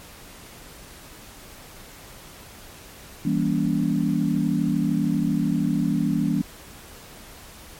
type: chord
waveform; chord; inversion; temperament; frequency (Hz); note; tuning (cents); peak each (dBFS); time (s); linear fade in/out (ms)
sine; E diminished seventh; none; just; 164.81 / 197.78 / 237.3 / 284.8; E3 / G3 / Bb3 / Db4; 0 / +16 / +31 / +47; -25; 3.25-6.42; 5
effects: pink hiss -44 dBFS RMS until 7.79 s + MP3 64 kbps